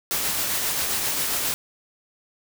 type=noise with tremolo; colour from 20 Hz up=white; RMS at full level=-24 dBFS; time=0.11-1.54 s; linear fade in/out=0 ms; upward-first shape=sine; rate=7.5 Hz; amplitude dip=25%; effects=none